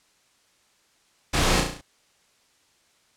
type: noise with echo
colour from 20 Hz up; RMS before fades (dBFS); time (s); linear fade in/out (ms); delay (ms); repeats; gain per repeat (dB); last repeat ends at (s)
pink; -22; 1.33-1.61; 10; 34; 6; -4; 1.814
effects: white hiss -63 dBFS RMS until 3.16 s + low-pass 8000 Hz 12 dB/octave